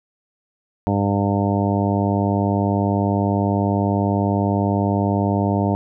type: harmonic tone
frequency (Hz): 100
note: G2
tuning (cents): +35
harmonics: 1 / 2 / 3 / 4 / 5 / 6 / 7 / 8 / 9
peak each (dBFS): -21 / -21 / -24 / -28 / -30 / -28 / -27 / -33 / -28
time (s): 0.87-5.75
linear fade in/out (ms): 0
effects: none